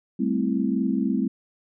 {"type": "chord", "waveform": "sine", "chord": "A minor seventh", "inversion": "third", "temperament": "equal", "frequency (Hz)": [196, 220, 261.6, 329.6], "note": ["G3", "A3", "C4", "E4"], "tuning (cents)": [0, 0, 0, 0], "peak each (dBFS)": [-26, -26, -25, -30], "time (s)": [0.19, 1.28], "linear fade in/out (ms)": 10, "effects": []}